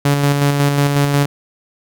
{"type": "tone with tremolo", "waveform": "sawtooth", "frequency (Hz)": 142.5, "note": "C#3", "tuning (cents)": 48, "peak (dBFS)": -7, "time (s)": [0.05, 1.26], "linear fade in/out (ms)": 5, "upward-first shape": "square", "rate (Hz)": 5.5, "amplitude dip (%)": 35, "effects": []}